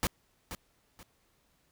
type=noise with echo; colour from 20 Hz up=pink; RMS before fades=-29 dBFS; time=0.03-0.07 s; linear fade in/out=0 ms; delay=480 ms; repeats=2; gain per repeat=-11 dB; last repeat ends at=1.03 s; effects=pink hiss -71 dBFS RMS until 1.71 s